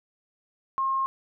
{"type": "tone", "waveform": "sine", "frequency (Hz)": 1071, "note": "C6", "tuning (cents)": 40, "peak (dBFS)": -23, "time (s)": [0.78, 1.06], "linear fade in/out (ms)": 0, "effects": []}